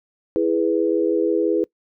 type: chord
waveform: sine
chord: E major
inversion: none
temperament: equal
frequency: 329.6 / 415.3 / 493.9 Hz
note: E4 / G#4 / B4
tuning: 0 / 0 / 0 cents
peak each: -20 / -21 / -22 dBFS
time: 0.36-1.64 s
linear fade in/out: 0 ms
effects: noise-tail reverb RT60 0.1 s tail -23 dB re dry